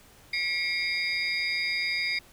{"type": "tone cluster", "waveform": "sine", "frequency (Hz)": [1945, 2164, 2331, 3741, 4856], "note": ["B6", "C#7", "D7", "A#7", "D#8"], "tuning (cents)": [-27, -42, -14, 5, -43], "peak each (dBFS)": [-37, -28, -33, -37, -31], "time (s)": [0.33, 2.19], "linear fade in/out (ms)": 5, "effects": ["tanh soft clip ceiling -19 dBFS", "pink hiss -55 dBFS RMS until 2.32 s"]}